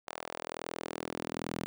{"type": "tone with high-pass filter sweep", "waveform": "sawtooth", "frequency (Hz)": 41.2, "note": "E1", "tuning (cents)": 0, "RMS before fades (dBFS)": -40, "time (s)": [0.07, 1.66], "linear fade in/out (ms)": 0, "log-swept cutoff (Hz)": [710, 200], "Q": 1.3, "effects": []}